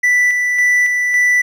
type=tone with tremolo; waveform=triangle; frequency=1975.5 Hz; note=B6; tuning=in tune; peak=-8 dBFS; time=0.03-1.42 s; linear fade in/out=10 ms; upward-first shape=square; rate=1.8 Hz; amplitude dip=35%; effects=none